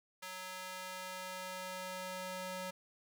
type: tone with high-pass filter sweep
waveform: square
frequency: 185 Hz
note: F#3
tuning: in tune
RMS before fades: -44 dBFS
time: 0.22-2.71 s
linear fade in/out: 10 ms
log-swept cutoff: 1100 to 430 Hz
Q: 0.74
effects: none